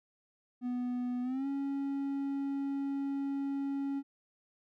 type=tone with pitch glide; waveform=triangle; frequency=246.9 to 277.1 Hz; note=B3 to C#4; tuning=0 to -1 cents; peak=-30 dBFS; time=0.61-4.03 s; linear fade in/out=50 ms; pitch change=+199 cents; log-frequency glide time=1.22-1.47 s; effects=none